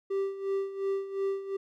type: tone with tremolo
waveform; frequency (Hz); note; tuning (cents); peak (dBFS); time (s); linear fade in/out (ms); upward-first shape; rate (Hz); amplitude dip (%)
triangle; 391.2; G4; -4; -24; 0.1-1.57; 10; sine; 2.8; 75
effects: none